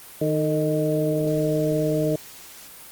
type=harmonic tone with a mistuned harmonic; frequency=154.5 Hz; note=D#3; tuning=12 cents flat; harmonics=1 / 2 / 3 / 4; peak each=-25 / -25 / -25 / -25 dBFS; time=0.21-2.16 s; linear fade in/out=5 ms; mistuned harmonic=3; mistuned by=-48 cents; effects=white hiss -43 dBFS RMS until 2.91 s + Opus 32 kbps